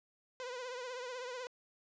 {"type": "tone with vibrato", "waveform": "sawtooth", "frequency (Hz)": 500, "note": "B4", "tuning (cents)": 21, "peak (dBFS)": -37, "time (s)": [0.4, 1.47], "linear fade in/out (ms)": 0, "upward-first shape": "triangle", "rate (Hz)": 16, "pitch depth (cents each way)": 83, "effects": ["resampled to 16000 Hz", "11-bit"]}